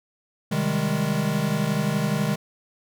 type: chord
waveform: square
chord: Ab major seventh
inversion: first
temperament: equal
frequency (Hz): 130.81 / 155.56 / 196 / 207.7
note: C3 / Eb3 / G3 / Ab3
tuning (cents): 0 / 0 / 0 / 0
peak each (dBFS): -31 / -26 / -30 / -27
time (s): 0.51-2.36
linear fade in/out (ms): 10
effects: none